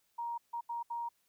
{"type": "tone bursts at uneven times", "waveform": "sine", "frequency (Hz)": 940, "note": "A#5", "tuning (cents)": 14, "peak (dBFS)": -35, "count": 4, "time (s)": [[0.18, 0.38], [0.53, 0.61], [0.69, 0.83], [0.9, 1.09]], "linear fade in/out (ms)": 10, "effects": ["white hiss -75 dBFS RMS until 1.28 s"]}